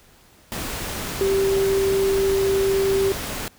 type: tone in noise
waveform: sine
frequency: 389.8 Hz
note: G4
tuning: 10 cents flat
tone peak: -17 dBFS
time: 1.21-3.12 s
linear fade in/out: 0 ms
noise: pink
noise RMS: -29 dBFS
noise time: 0.52-3.48 s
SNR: +9 dB
effects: pink hiss -53 dBFS RMS until 3.58 s